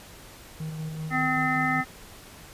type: tone with tremolo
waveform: triangle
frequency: 157.2 Hz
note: D#3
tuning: 18 cents sharp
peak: -28 dBFS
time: 0.6-1.81 s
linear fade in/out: 5 ms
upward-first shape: square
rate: 5.2 Hz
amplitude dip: 30%
type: harmonic tone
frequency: 256.8 Hz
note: C4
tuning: 32 cents flat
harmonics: 1 / 3 / 5 / 7 / 8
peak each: -29 / -29 / -29 / -29 / -29 dBFS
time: 1.1-1.85 s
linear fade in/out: 50 ms
effects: pink hiss -47 dBFS RMS until 2.53 s + resampled to 32000 Hz